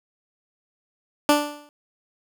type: tone with exponential decay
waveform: 15% pulse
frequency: 293.7 Hz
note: D4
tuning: in tune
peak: -6 dBFS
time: 1.29-1.69 s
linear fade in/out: 1 ms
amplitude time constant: 86 ms
effects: none